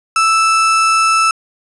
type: tone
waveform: 35% pulse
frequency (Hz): 1318.5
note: E6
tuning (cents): 0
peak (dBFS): -8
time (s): 0.16-1.31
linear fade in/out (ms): 2
effects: resampled to 24000 Hz + 8-bit